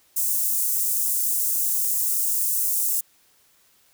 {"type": "high-pass noise", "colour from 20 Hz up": "white", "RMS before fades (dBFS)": -23, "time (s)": [0.16, 3.01], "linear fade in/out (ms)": 10, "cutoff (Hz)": 7400, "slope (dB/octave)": 24, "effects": ["white hiss -60 dBFS RMS until 3.93 s"]}